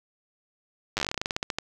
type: slowing click train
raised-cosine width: 0.2 ms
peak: -10 dBFS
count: 19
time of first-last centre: 0.97-1.586 s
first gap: 9 ms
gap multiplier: 1.14
effects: none